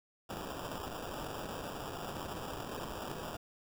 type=noise with sample-and-hold; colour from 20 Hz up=blue; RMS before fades=-42 dBFS; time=0.29-3.37 s; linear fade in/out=10 ms; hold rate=2100 Hz; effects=none